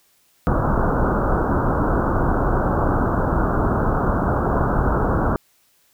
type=low-pass noise; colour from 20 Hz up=pink; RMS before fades=-19 dBFS; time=0.47-5.36 s; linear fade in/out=0 ms; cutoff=1500 Hz; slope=96 dB/octave; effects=white hiss -60 dBFS RMS until 5.93 s